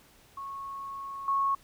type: tone with level steps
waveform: sine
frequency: 1100 Hz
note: C#6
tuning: 14 cents flat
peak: -36 / -24 dBFS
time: 0.37-1.55 s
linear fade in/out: 5 ms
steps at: 1.28 s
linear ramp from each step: 2 ms
effects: pink hiss -59 dBFS RMS until 1.63 s